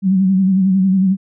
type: tone with vibrato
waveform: sine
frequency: 190 Hz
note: F#3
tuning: 46 cents sharp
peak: -10 dBFS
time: 0.02-1.17 s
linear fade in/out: 50 ms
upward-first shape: sine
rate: 11 Hz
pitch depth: 54 cents each way
effects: none